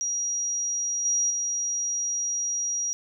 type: tone with level steps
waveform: sine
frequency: 5740 Hz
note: F8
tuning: 47 cents sharp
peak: -25 / -21 / -25 dBFS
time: 0.01-2.93 s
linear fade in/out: 0 ms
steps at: 1.05 / 1.3 s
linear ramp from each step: 5 ms
effects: none